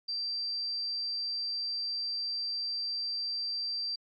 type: tone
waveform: sine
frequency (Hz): 4697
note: D8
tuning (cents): -1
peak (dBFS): -31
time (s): 0.08-3.96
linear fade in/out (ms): 10
effects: MP3 48 kbps